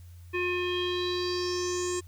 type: tone with low-pass filter sweep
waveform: square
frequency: 357.9 Hz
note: F4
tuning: 42 cents sharp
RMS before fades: -30 dBFS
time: 0.33-2.01 s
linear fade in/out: 20 ms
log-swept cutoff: 2300 to 7800 Hz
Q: 6.3
effects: added 87 Hz sine -45 dBFS peak until 2.07 s + white hiss -63 dBFS RMS until 2.07 s